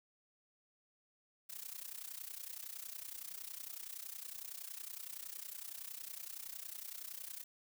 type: noise with amplitude modulation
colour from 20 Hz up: blue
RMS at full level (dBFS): -44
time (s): 1.49-7.44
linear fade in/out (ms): 10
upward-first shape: sine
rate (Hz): 30.8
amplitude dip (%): 85
effects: none